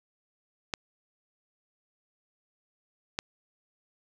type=clicks; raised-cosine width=0.2 ms; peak=-12 dBFS; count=2; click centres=0.738 / 3.189 s; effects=none